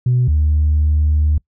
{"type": "tone pair in turn", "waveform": "sine", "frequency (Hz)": [124.4, 75.65], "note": ["B2", "D#2"], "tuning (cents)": [13, -48], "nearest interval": "major sixth", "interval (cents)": 861, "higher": "first", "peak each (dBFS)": -10, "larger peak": "neither", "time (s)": [[0.06, 0.28], [0.28, 1.38]], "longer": "second", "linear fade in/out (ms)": 5, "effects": ["noise-tail reverb RT60 0.1 s tail -25 dB re dry", "tanh soft clip ceiling -8 dBFS"]}